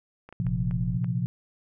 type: clicks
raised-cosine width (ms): 0.5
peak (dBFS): -30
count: 5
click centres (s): 0.29 / 0.326 / 0.467 / 0.711 / 1.044
type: chord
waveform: sine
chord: Bb suspended second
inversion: none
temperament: equal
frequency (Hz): 116.54 / 130.81 / 174.61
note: Bb2 / C3 / F3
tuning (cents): 0 / 0 / 0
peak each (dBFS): -29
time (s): 0.4-1.26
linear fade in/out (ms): 0
type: tone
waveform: triangle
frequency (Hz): 44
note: F1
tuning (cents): +14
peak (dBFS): -31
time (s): 0.45-0.97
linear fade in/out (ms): 10
effects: none